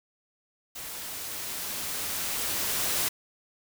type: noise with level ramp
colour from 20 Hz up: white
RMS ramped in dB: -39 to -27 dBFS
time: 0.75-3.09 s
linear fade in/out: 10 ms
effects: none